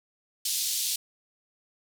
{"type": "band-pass noise", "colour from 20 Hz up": "pink", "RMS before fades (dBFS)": -29, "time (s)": [0.45, 0.96], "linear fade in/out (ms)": 5, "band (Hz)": [3700, 15000], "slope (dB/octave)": 24, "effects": []}